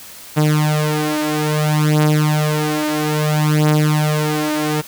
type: beating tone pair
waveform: sawtooth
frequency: 151.7 / 152.3 Hz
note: D#3 / D#3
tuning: -44 / -37 cents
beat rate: 0.6 Hz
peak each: -13 dBFS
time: 0.36-4.82 s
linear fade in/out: 20 ms
effects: white hiss -37 dBFS RMS until 4.87 s